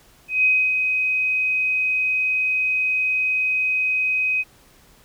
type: tone with ADSR envelope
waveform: sine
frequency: 2519 Hz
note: D#7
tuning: 21 cents sharp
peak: -13 dBFS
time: 0.28-4.44 s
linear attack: 160 ms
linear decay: 280 ms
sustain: -5 dB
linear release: 36 ms
effects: pink hiss -53 dBFS RMS until 5.04 s